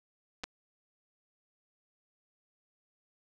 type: clicks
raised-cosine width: 0.2 ms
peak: -22 / -19 dBFS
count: 2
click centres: 0.436 / 0.44 s
effects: none